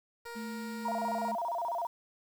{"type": "tone", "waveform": "15% pulse", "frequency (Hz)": 470, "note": "A#4", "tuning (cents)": 14, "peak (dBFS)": -36, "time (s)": [0.25, 1.32], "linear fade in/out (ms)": 10}
{"type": "tone with pitch glide", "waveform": "sine", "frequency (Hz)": [220, 216], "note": ["A3", "A3"], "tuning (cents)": [0, -32], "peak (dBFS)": -38, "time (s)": [0.35, 1.36], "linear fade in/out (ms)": 20, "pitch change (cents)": -32, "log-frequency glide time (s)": [0.77, 1.07]}
{"type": "tone with vibrato", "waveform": "sine", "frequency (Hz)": 805, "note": "G5", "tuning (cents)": 46, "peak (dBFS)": -31, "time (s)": [0.85, 1.87], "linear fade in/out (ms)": 5, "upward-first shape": "square", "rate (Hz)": 15, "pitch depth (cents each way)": 280}
{"effects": ["9-bit"]}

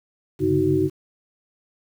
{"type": "tone cluster", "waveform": "sine", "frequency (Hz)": [97.2, 139.5, 145.6, 314, 373.7], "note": ["G2", "C#3", "D3", "D#4", "F#4"], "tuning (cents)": [-14, 11, -15, 16, 17], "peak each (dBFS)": [-28, -26, -29, -21, -20], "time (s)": [0.39, 0.9], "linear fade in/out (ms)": 50, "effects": ["8-bit"]}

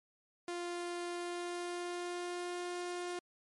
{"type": "tone with pitch glide", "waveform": "sawtooth", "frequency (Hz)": [349.2, 354.1], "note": ["F4", "F4"], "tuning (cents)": [0, 24], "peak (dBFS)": -34, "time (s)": [0.48, 3.19], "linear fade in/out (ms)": 2, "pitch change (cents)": 24, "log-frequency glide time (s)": [1.08, 2.61], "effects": ["MP3 48 kbps"]}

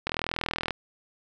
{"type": "click train", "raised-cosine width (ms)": 0.3, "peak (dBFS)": -12, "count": 27, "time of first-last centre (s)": [0.07, 0.707], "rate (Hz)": 40.8, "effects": []}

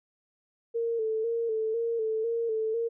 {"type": "tone with vibrato", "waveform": "sine", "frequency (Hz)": 451.3, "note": "A4", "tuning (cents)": 44, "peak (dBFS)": -26, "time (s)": [0.74, 2.89], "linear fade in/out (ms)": 20, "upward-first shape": "square", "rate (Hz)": 2, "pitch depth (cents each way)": 44, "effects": []}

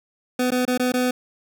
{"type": "tone with dropouts", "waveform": "25% pulse", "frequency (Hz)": 250.8, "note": "B3", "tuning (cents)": 27, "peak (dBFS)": -15, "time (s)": [0.39, 1.11], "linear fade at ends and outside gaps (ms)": 5, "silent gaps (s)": [[0.506, 0.518], [0.653, 0.677], [0.777, 0.796], [0.921, 0.938]], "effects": []}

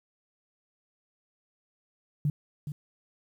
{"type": "tone with echo", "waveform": "sine", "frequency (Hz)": 146.83, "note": "D3", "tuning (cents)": 0, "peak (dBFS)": -23, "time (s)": [2.25, 2.3], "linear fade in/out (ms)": 2, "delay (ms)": 420, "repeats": 1, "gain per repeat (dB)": -9, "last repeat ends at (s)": 2.72, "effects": ["10-bit"]}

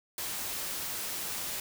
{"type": "noise", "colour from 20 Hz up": "white", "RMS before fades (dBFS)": -36, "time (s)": [0.18, 1.6], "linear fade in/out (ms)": 2, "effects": []}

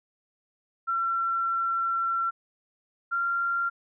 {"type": "tone pair in turn", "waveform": "sine", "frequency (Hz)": [1356, 1382.9], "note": ["E6", "F6"], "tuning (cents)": [49, -17], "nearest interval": "unison", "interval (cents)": 34, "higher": "second", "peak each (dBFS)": -24, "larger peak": "neither", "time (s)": [[0.87, 2.31], [3.11, 3.7]], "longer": "first", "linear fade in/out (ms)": 20, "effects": []}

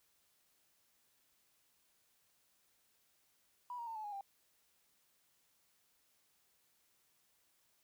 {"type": "tone with pitch steps", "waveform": "triangle", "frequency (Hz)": [981, 940, 900.6, 862.9, 826.8, 792.2], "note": ["B5", "A#5", "A5", "A5", "G#5", "G5"], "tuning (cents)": [-12, 14, 40, -34, -8, 18], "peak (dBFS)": -38, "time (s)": [3.7, 4.21], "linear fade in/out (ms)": 2, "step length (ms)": 85, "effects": ["tanh soft clip ceiling -40 dBFS", "white hiss -75 dBFS RMS until 7.83 s"]}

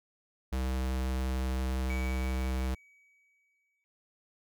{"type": "tone", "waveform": "square", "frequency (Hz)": 64.7, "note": "C2", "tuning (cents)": -19, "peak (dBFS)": -30, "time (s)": [0.52, 2.75], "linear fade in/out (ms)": 10}
{"type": "tone with exponential decay", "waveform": "triangle", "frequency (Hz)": 2270, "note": "C#7", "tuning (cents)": 41, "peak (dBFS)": -37, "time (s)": [1.9, 3.84], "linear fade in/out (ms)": 0, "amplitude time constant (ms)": 420}
{"effects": []}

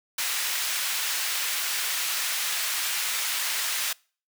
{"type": "high-pass noise", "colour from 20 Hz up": "pink", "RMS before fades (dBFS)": -28, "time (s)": [0.18, 3.93], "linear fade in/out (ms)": 5, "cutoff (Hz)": 1800, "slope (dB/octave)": 12, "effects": ["noise-tail reverb RT60 0.4 s tail -25 dB re dry"]}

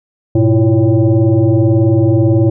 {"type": "tone with frequency modulation", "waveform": "sine", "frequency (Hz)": 103.83, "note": "G#2", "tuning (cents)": 0, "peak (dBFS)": -7, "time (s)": [0.35, 2.5], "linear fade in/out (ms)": 5, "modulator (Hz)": 226, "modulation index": 1.5, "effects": []}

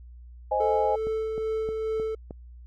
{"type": "chord", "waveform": "sine", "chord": "Ab major", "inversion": "first", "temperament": "equal", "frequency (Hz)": [523.3, 622.3, 830.6], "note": ["C5", "Eb5", "Ab5"], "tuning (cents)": [0, 0, 0], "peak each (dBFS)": [-27, -28, -25], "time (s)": [0.51, 0.96], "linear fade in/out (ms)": 10}
{"type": "tone with tremolo", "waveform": "triangle", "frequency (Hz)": 440, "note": "A4", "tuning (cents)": 0, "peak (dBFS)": -23, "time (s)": [0.6, 2.15], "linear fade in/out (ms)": 5, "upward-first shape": "sine", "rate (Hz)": 2.4, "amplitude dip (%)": 30}
{"type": "click train", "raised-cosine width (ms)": 2, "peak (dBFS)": -24, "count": 5, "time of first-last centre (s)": [1.07, 2.308], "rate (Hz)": 3.23}
{"effects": ["added 60 Hz sine -43 dBFS peak until 2.66 s"]}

